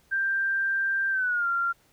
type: tone with pitch glide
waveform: sine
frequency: 1580 to 1383.4 Hz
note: G6 to F6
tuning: +13 to -17 cents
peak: -23 dBFS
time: 0.11-1.73 s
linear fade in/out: 20 ms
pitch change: -230 cents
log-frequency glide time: 1.1-1.47 s
effects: pink hiss -63 dBFS RMS until 1.92 s